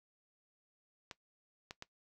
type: clicks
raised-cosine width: 0.2 ms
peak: -27 dBFS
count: 3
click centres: 1.112 / 1.709 / 1.824 s
effects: noise-tail reverb RT60 0.1 s tail -18 dB re dry